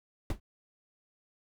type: noise with exponential decay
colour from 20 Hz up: brown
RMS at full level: -23 dBFS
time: 0.3-0.4 s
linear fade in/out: 2 ms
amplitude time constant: 20 ms
effects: none